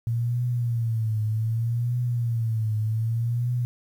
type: tone with vibrato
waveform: sine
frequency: 115.1 Hz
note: A#2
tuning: 22 cents flat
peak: -22 dBFS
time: 0.07-3.65 s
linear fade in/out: 0 ms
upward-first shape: triangle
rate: 0.65 Hz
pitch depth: 120 cents each way
effects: 9-bit